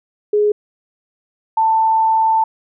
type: tone pair in turn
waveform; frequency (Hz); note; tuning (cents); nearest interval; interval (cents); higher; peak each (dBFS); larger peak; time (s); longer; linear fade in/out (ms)
sine; 417.6 / 888.4; G#4 / A5; +10 / +16; octave + minor second; 1306; second; -11; neither; 0.33-0.52 / 1.57-2.44; second; 5
effects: none